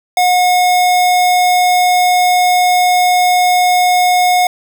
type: tone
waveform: square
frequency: 724 Hz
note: F#5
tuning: 38 cents flat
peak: -9 dBFS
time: 0.17-4.47 s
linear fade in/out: 2 ms
effects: none